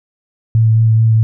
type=tone with vibrato; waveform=sine; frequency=111.8 Hz; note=A2; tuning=28 cents sharp; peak=-7 dBFS; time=0.55-1.23 s; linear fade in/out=0 ms; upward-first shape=sine; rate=4.6 Hz; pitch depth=16 cents each way; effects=none